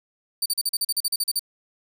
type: tone bursts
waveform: 20% pulse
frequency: 4600 Hz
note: D8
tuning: 37 cents flat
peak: -15 dBFS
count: 13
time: 0.42-1.394 s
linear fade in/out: 5 ms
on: 38 ms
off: 40 ms
effects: none